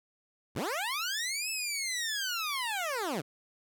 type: linear two-way sweep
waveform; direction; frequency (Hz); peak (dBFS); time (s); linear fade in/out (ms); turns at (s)
15% pulse; up then down; 61.74 to 2637 to 122; -25; 0.55-3.22; 20; 1.5
effects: none